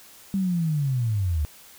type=linear sweep; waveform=sine; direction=down; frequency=198 to 70.7 Hz; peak=-21 dBFS; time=0.34-1.45 s; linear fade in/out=0 ms; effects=white hiss -49 dBFS RMS until 1.78 s